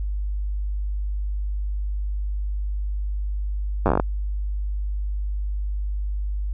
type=slowing click train; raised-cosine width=1 ms; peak=-5 dBFS; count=10; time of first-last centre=3.86-3.999 s; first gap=9 ms; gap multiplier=1.13; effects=added 50 Hz sine -23 dBFS peak until 6.53 s